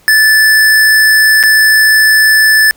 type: tone with dropouts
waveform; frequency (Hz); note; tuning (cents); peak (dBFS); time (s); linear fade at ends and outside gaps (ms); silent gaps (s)
square; 1747; A6; -13; -5; 0.08-2.71; 0; 1.429-1.436
effects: pink hiss -47 dBFS RMS until 2.76 s